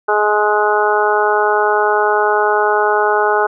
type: harmonic tone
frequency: 210 Hz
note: G#3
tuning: 19 cents sharp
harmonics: 2 / 3 / 4 / 5 / 6 / 7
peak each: -16 / -21 / -16 / -22 / -20 / -19 dBFS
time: 0.08-3.47 s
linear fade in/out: 10 ms
effects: none